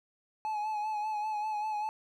triangle tone with vibrato, 852 Hz, G#5, 44 cents sharp, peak -29 dBFS, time 0.45-1.89 s, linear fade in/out 0 ms, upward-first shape sine, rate 5.1 Hz, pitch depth 40 cents each way, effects none

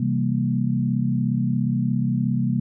sine chord, C dominant seventh, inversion none, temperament equal, 130.81 / 164.81 / 196 / 233.1 Hz, C3 / E3 / G3 / Bb3, 0 / 0 / 0 / 0 cents, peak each -23 / -29 / -25 / -24 dBFS, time 0-2.6 s, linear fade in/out 5 ms, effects none

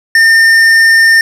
sine tone with tanh clipping, 1811 Hz, A6, 49 cents sharp, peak -5 dBFS, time 0.15-1.21 s, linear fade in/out 2 ms, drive 11 dB, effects none

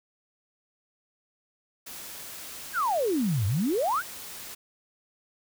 white noise, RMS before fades -41 dBFS, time 1.86-4.55 s, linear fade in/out 10 ms
sine exponential two-way sweep, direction down then up, 1677 to 92.5 to 1677 Hz, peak -23 dBFS, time 2.73-4.03 s, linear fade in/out 50 ms, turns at 3.46 s
effects none

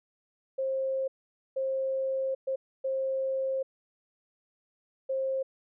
sine tone bursts at uneven times, 532 Hz, C5, 29 cents sharp, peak -27 dBFS, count 5, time 0.58-1.08 / 1.56-2.35 / 2.47-2.56 / 2.84-3.63 / 5.09-5.43 s, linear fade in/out 10 ms, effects none

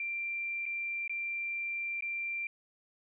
sine tone with dropouts, 2364 Hz, D7, 11 cents sharp, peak -33 dBFS, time 0-2.47 s, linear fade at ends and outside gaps 2 ms, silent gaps 0.656-0.662 / 1.078-1.095 / 2.008-2.023 s, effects none

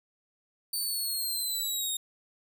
15% pulse linear sweep, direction down, 4578 to 3692 Hz, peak -23 dBFS, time 0.73-1.97 s, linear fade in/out 5 ms, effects none

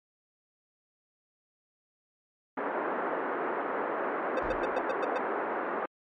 pink band-pass noise, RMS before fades -32 dBFS, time 2.57-5.86 s, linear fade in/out 5 ms, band 310 to 1600 Hz, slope 24 dB/octave
square tone bursts, 517 Hz, C5, 21 cents flat, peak -28 dBFS, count 7, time 4.37-5.177 s, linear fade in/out 2 ms, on 21 ms, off 110 ms
brown noise with exponential decay, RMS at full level -37 dBFS, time 4.42-4.93 s, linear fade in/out 1 ms, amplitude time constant 110 ms
effects low-pass 3000 Hz 12 dB/octave + MP3 48 kbps

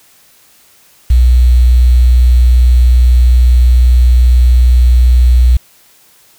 sine tone with quantisation, 61.2 Hz, B1, 15 cents flat, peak -3 dBFS, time 1.1-5.57 s, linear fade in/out 5 ms, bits 5, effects white hiss -46 dBFS RMS until 6.38 s

